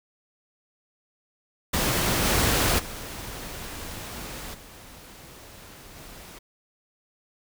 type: noise with level steps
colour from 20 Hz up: pink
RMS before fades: -24 / -22 / -37 / -46 / -44 dBFS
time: 1.73-6.39 s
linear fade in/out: 10 ms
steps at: 2.23 / 2.78 / 4.53 / 5.95 s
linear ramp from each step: 20 ms
effects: none